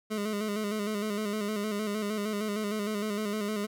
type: tone with vibrato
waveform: 25% pulse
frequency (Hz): 209.7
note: G#3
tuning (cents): +17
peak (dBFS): -26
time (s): 0.1-3.67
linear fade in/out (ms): 20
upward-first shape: square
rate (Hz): 6.5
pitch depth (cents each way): 49
effects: none